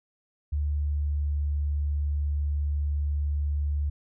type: tone with pitch glide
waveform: sine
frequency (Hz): 73.42 to 72.91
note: D2 to D2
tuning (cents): 0 to -12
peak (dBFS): -24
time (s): 0.52-3.9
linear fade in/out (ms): 10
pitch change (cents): -12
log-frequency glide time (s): 0.68-1.37
effects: none